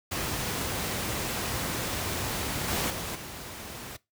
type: noise with level steps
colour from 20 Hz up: pink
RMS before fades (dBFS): -31 / -28 / -34 / -40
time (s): 0.11-3.97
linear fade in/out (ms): 10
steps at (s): 2.68 / 2.9 / 3.15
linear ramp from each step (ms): 5
effects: noise-tail reverb RT60 0.2 s tail -20 dB re dry + high-pass 60 Hz 12 dB/octave